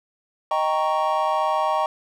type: chord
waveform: triangle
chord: Eb dominant seventh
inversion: none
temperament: equal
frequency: 622.3 / 784 / 932.3 / 1108.7 Hz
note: Eb5 / G5 / Bb5 / Db6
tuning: 0 / 0 / 0 / 0 cents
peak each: -23 dBFS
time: 0.51-1.86 s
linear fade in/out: 2 ms
effects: none